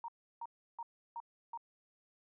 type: tone bursts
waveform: sine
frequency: 932.3 Hz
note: A#5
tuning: in tune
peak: -40 dBFS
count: 5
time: 0.04-1.575 s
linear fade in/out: 2 ms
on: 43 ms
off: 330 ms
effects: none